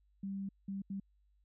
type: tone bursts at uneven times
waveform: sine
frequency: 196 Hz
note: G3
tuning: in tune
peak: -37 dBFS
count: 3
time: 0.23-0.49 / 0.68-0.82 / 0.9-1 s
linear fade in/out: 5 ms
effects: added 50 Hz sine -68 dBFS peak until 1.44 s